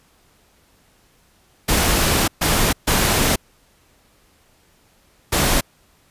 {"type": "noise bursts at uneven times", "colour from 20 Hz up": "pink", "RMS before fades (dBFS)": -17, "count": 4, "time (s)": [[1.68, 2.28], [2.41, 2.73], [2.87, 3.36], [5.32, 5.61]], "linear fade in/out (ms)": 10, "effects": ["pink hiss -57 dBFS RMS until 6.1 s", "resampled to 32000 Hz"]}